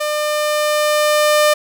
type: tone with level ramp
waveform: sawtooth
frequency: 600 Hz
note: D5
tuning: 37 cents sharp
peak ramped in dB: -14 to -6 dBFS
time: 0-1.54 s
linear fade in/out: 10 ms
effects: none